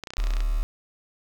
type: clicks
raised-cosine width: 0.2 ms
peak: -18 dBFS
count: 12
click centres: 0.037 / 0.072 / 0.105 / 0.136 / 0.169 / 0.201 / 0.24 / 0.27 / 0.306 / 0.337 / 0.368 / 0.405 s
type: tone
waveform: sine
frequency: 37.19 Hz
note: D1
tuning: 23 cents sharp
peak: -21 dBFS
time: 0.18-0.63 s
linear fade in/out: 0 ms
effects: 7-bit